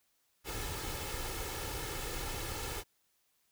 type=noise with comb filter; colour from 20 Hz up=pink; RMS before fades=-39 dBFS; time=0.44-2.84 s; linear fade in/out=50 ms; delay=2.3 ms; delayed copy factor=+0.6; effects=white hiss -75 dBFS RMS until 3.51 s